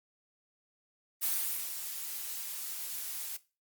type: noise with ADSR envelope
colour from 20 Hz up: blue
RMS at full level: -30 dBFS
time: 1.21-3.37 s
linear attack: 30 ms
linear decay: 450 ms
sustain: -9 dB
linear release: 8 ms
effects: noise-tail reverb RT60 0.3 s tail -18 dB re dry + Opus 32 kbps